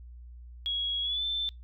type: tone with pitch glide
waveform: sine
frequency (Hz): 3322 to 3540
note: G#7 to A7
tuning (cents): 0 to +10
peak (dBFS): -28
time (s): 0.66-1.49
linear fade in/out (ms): 0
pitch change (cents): +110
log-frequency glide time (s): 1.02-1.24
effects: noise-tail reverb RT60 0.2 s tail -25 dB re dry + added 60 Hz sine -44 dBFS peak until 1.63 s